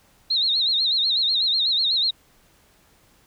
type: tone with vibrato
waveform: sine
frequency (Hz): 3951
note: B7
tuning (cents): 0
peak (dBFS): -18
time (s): 0.3-2.11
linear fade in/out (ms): 10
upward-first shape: sine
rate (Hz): 8.1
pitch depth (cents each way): 140
effects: pink hiss -58 dBFS RMS until 3.26 s